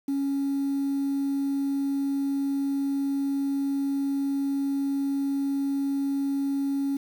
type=tone; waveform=sine; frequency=277.2 Hz; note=C#4; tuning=in tune; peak=-22 dBFS; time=0.08-6.97 s; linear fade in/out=5 ms; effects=tanh soft clip ceiling -22 dBFS + 8-bit